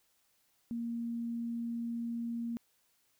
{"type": "tone", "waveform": "sine", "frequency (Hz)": 233.7, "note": "A#3", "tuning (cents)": 5, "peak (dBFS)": -34, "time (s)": [0.71, 2.57], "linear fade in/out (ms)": 0, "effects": ["white hiss -73 dBFS RMS until 3.19 s"]}